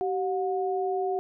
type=tone pair together; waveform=sine; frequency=383.5 / 724 Hz; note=G4 / F#5; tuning=-38 / -38 cents; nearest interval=major seventh; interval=1100 cents; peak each=-27 / -29 dBFS; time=0.01-1.19 s; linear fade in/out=0 ms; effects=none